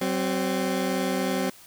20% pulse tone pair together, 188.72 / 261.6 Hz, F#3 / C4, +34 / 0 cents, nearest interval tritone, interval 566 cents, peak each -22 dBFS, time 0.01-1.5 s, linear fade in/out 5 ms, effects white hiss -50 dBFS RMS until 1.66 s

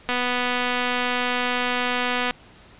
click train, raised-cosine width 0.3 ms, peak -8 dBFS, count 549, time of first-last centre 0.09-2.309 s, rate 247 Hz, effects pink hiss -49 dBFS RMS until 2.79 s + resampled to 8000 Hz

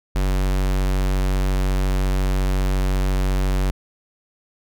square tone, 47.19 Hz, F#1, 35 cents sharp, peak -18 dBFS, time 0.15-3.71 s, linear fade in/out 10 ms, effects none

